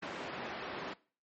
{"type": "band-pass noise", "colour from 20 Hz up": "pink", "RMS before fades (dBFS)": -42, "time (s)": [0.02, 0.94], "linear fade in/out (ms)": 10, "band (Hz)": [250, 2600], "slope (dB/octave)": 12, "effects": ["noise-tail reverb RT60 0.4 s tail -21 dB re dry", "MP3 32 kbps"]}